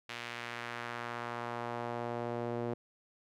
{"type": "tone with band-pass filter sweep", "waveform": "sawtooth", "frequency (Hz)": 119, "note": "A#2", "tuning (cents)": 36, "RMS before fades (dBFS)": -39, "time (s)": [0.09, 2.74], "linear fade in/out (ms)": 5, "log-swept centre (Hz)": [2600, 440], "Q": 1.2, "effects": []}